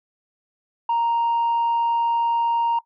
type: tone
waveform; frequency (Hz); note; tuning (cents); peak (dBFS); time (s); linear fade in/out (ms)
sine; 932.3; A#5; 0; -16; 0.89-2.79; 5
effects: noise-tail reverb RT60 0.1 s tail -19 dB re dry + tanh soft clip ceiling -16 dBFS